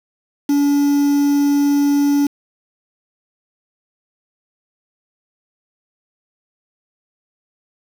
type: tone with quantisation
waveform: triangle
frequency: 285.6 Hz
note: D4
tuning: 48 cents flat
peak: -10 dBFS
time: 0.49-2.27 s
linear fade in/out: 5 ms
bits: 5
effects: none